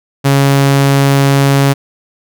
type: tone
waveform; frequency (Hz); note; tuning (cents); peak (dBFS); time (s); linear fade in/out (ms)
sawtooth; 138.59; C#3; 0; -3; 0.24-1.74; 20
effects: none